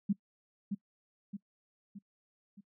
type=tone with echo; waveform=sine; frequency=200.8 Hz; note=G3; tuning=42 cents sharp; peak=-25 dBFS; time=0.09-0.13 s; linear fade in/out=10 ms; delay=620 ms; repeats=4; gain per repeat=-6 dB; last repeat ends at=2.61 s; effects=noise-tail reverb RT60 0.1 s tail -24 dB re dry